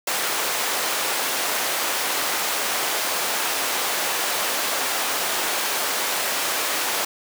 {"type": "high-pass noise", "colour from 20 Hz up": "pink", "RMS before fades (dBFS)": -24, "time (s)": [0.07, 7.05], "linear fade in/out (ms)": 5, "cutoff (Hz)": 590, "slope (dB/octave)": 12, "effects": []}